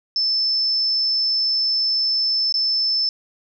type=tone with dropouts; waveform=sine; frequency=5274 Hz; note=E8; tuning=in tune; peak=-17 dBFS; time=0.16-3.09 s; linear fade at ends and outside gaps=1 ms; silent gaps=2.524-2.541 s; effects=none